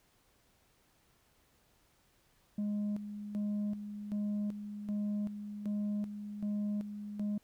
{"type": "tone with tremolo", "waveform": "sine", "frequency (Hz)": 207.1, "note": "G#3", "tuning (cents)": -5, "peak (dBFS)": -29, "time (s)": [2.58, 7.38], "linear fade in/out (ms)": 5, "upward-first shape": "square", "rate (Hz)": 1.3, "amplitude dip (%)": 70, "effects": ["tanh soft clip ceiling -31 dBFS", "pink hiss -70 dBFS RMS until 7.43 s"]}